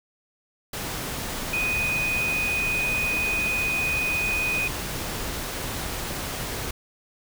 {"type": "tone in noise", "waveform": "sine", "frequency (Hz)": 2489, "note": "D#7", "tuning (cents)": 0, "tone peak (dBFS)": -23, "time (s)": [1.53, 4.68], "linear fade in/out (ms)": 5, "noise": "pink", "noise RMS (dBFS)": -31, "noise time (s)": [0.73, 6.71], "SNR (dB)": 5, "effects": []}